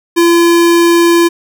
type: tone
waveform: square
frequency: 340.6 Hz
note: F4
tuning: 43 cents flat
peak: -6 dBFS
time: 0.16-1.29 s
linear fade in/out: 20 ms
effects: none